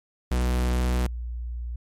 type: tone pair in turn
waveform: 45% pulse / sine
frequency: 61.74 / 59.48 Hz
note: B1 / A#1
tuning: 0 / +36 cents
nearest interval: minor second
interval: 64 cents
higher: first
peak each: -21 / -29 dBFS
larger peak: first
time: 0.31-1.07 / 1.07-1.76 s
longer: first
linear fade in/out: 5 ms
effects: MP3 64 kbps